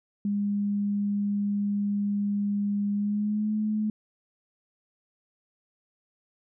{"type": "tone with pitch glide", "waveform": "sine", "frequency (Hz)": [203.4, 213.8], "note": ["G#3", "A3"], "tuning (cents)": [-36, -49], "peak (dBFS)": -24, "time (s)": [0.25, 3.9], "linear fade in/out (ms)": 2, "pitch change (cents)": 87, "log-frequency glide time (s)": [2.93, 3.52], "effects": []}